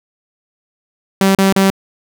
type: tone bursts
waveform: sawtooth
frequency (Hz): 193.6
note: G3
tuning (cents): -21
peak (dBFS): -5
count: 3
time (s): 1.21-1.702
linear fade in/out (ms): 2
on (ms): 140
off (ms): 36
effects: none